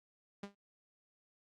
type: tone with exponential decay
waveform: sawtooth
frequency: 200.7 Hz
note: G3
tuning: 41 cents sharp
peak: -36 dBFS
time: 0.43-0.55 s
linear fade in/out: 5 ms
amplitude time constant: 26 ms
effects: low-pass 6000 Hz 12 dB/octave + Opus 48 kbps